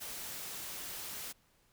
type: noise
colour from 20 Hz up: white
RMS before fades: -43 dBFS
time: 0-1.33 s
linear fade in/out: 20 ms
effects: pink hiss -70 dBFS RMS until 1.72 s